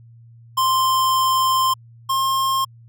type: tone pair in turn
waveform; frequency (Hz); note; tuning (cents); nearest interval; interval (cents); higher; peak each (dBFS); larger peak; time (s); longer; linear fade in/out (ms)
square; 1046.5 / 1066.6; C6 / C6; 0 / +33; unison; 33; second; -16 / -18; first; 0.57-1.74 / 2.09-2.65; first; 10
effects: added 116 Hz sine -43 dBFS peak until 2.88 s